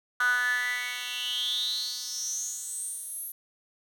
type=tone with high-pass filter sweep; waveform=10% pulse; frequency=246.9 Hz; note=B3; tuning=in tune; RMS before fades=-31 dBFS; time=0.2-3.32 s; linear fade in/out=5 ms; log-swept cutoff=1400 to 12000 Hz; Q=9.8; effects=none

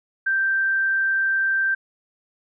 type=tone; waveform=sine; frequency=1568 Hz; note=G6; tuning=in tune; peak=-18 dBFS; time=0.26-1.75 s; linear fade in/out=10 ms; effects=none

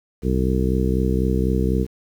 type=harmonic tone; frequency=64 Hz; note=C2; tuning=38 cents flat; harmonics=1 / 2 / 3 / 4 / 5 / 6 / 7; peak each=-21 / -25 / -23 / -28 / -28 / -28 / -27 dBFS; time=0.22-1.87 s; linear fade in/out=50 ms; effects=8-bit

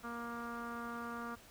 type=tone with low-pass filter; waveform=sawtooth; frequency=235.3 Hz; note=A#3; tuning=16 cents sharp; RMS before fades=-43 dBFS; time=0.03-1.36 s; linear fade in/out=20 ms; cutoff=1300 Hz; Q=8.1; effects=pink hiss -59 dBFS RMS until 1.5 s

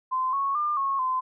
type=tone with pitch steps; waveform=sine; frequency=1033 / 1104 / 1199 / 1094 / 1029 Hz; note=C6 / C#6 / D6 / C#6 / C6; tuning=-22 / -7 / +36 / -23 / -29 cents; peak=-23 dBFS; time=0.11-1.21 s; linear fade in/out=20 ms; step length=220 ms; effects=none

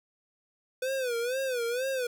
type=tone with vibrato; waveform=square; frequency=500 Hz; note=B4; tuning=21 cents sharp; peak=-29 dBFS; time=0.82-2.07 s; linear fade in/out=5 ms; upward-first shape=sine; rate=2.1 Hz; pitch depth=130 cents each way; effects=none

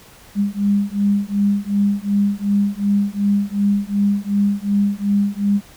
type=beating tone pair; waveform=sine; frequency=200.8 / 203.5 Hz; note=G3 / G#3; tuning=+42 / -35 cents; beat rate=2.7 Hz; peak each=-18 dBFS; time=0.35-5.61 s; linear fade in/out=50 ms; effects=pink hiss -45 dBFS RMS until 5.76 s

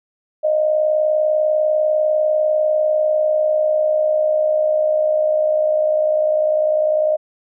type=tone with amplitude modulation; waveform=sine; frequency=617 Hz; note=D#5; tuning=15 cents flat; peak=-11 dBFS; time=0.43-7.17 s; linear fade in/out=20 ms; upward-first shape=sine; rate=60.1 Hz; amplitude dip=55%; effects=none

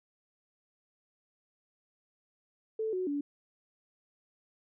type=tone with pitch steps; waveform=sine; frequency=439.9 / 369.3 / 287.3 Hz; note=A4 / F#4 / D4; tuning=0 / -3 / -38 cents; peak=-30 dBFS; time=2.79-3.21 s; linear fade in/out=5 ms; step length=140 ms; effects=none

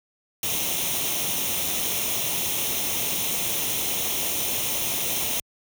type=noise with comb filter; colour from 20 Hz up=white; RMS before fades=-26 dBFS; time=0.43-5.4 s; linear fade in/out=2 ms; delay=0.32 ms; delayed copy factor=+0.65; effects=high-pass 60 Hz 12 dB/octave

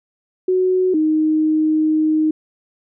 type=tone pair in turn; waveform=sine; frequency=370 / 311.1 Hz; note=F#4 / D#4; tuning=0 / 0 cents; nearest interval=minor third; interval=300 cents; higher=first; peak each=-13 dBFS; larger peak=neither; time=0.48-0.94 / 0.94-2.31 s; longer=second; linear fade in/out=5 ms; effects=none

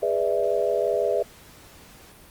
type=chord; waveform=sine; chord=E dominant seventh; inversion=first; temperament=just; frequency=412 / 494.4 / 593.3 / 659.3 Hz; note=G#4 / B4 / D5 / E5; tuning=-14 / +2 / +18 / 0 cents; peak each=-26 dBFS; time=0.02-1.23 s; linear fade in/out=10 ms; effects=pink hiss -49 dBFS RMS until 2.3 s + Opus 32 kbps

